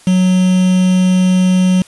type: tone with quantisation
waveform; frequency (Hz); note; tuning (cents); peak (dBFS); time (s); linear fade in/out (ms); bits
triangle; 184.3; F#3; -7; -6; 0.07-1.82; 2; 4
effects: white hiss -43 dBFS RMS until 1.87 s + resampled to 24000 Hz